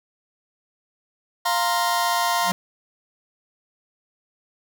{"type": "chord", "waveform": "sawtooth", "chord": "F suspended fourth", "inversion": "none", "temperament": "just", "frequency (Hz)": [698.5, 931.3, 1047.7], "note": ["F5", "Bb5", "C6"], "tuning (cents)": [0, -2, 2], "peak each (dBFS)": -20, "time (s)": [1.45, 2.52], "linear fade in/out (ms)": 10}
{"type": "tone with exponential growth", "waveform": "square", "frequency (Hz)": 185, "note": "F#3", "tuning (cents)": 0, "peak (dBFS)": -22, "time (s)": [2.4, 2.52], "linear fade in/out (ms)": 0, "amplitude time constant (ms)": 25}
{"effects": []}